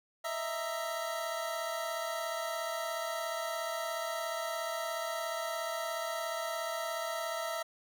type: tone cluster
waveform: 25% pulse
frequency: 626 / 663 / 932 Hz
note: D#5 / E5 / A#5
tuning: +10 / +10 / -1 cents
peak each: -38 / -32 / -39 dBFS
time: 0.24-7.63 s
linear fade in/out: 10 ms
effects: none